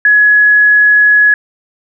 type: tone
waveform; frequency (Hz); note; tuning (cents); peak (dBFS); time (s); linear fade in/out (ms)
sine; 1686; G#6; +26; -4; 0.05-1.34; 2
effects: none